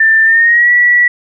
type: tone with pitch glide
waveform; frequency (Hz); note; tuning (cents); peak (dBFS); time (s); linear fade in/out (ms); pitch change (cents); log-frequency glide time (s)
sine; 1782 to 1943.3; A6 to B6; +22 to -28; -5; 0-1.08; 5; +150; 0.24-0.71
effects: none